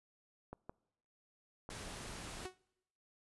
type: clicks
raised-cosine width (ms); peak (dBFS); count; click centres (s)
1; -32; 3; 0.53 / 0.695 / 1.691
type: noise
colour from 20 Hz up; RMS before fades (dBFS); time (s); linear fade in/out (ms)
pink; -47; 1.7-2.46; 2
type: tone with exponential decay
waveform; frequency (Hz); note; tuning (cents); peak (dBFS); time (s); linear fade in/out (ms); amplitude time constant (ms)
sawtooth; 370; F#4; 0; -36; 2.45-2.58; 5; 27
effects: noise-tail reverb RT60 0.9 s tail -25 dB re dry + resampled to 24000 Hz